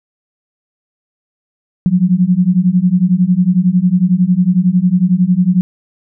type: beating tone pair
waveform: sine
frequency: 175.2 / 186.2 Hz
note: F3 / F#3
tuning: +6 / +11 cents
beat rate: 11 Hz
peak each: -12 / -11 dBFS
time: 1.86-5.61 s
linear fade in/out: 0 ms
effects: none